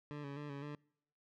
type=tone with vibrato; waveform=20% pulse; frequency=143.9 Hz; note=D3; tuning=35 cents flat; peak=-38 dBFS; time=0.11-0.75 s; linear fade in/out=0 ms; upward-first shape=square; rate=3.9 Hz; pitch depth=40 cents each way; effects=noise-tail reverb RT60 0.7 s tail -26 dB re dry + low-pass 3000 Hz 12 dB/octave